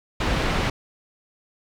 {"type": "low-pass noise", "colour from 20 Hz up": "pink", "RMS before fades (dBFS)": -23, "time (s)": [0.2, 0.7], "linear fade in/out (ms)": 5, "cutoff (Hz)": 3400, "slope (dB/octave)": 12, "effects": []}